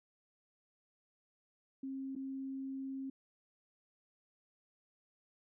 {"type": "tone with dropouts", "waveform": "sine", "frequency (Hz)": 268.2, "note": "C4", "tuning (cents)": 43, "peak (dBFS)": -39, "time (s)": [1.83, 3.1], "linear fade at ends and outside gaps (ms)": 5, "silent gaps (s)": [2.153, 2.161], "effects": []}